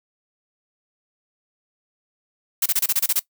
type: noise bursts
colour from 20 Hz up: blue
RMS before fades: -19 dBFS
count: 9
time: 2.62-3.195 s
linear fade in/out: 5 ms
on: 39 ms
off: 28 ms
effects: noise-tail reverb RT60 0.1 s tail -19 dB re dry